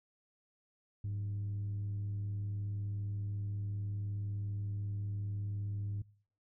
sine tone with frequency modulation, 102 Hz, G#2, 31 cents flat, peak -33 dBFS, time 1.04-6.02 s, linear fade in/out 5 ms, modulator 79.3 Hz, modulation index 0.22, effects noise-tail reverb RT60 0.5 s tail -23 dB re dry + tanh soft clip ceiling -33 dBFS

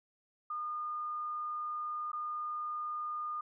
sine tone with dropouts, 1218 Hz, D#6, 37 cents flat, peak -35 dBFS, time 0.5-3.41 s, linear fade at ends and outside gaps 5 ms, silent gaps 2.118-2.13 s, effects none

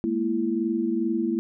sine tone cluster, 212.6 / 235 / 333.5 Hz, G#3 / A#3 / E4, +41 / +14 / +20 cents, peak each -29 / -27 / -25 dBFS, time 0.04-1.39 s, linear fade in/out 0 ms, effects none

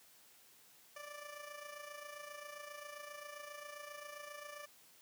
15% pulse tone with amplitude modulation, 587.3 Hz, D5, in tune, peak -39 dBFS, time 0.96-4.66 s, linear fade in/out 5 ms, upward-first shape sine, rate 27.5 Hz, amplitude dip 60%, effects white hiss -64 dBFS RMS until 5.01 s + high-pass 100 Hz 12 dB/octave

